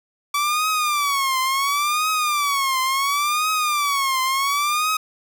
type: tone with vibrato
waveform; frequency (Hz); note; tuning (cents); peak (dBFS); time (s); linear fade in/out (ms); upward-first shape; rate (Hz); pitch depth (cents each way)
sawtooth; 1148; D6; -40; -15; 0.34-4.97; 5; triangle; 0.71; 180
effects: none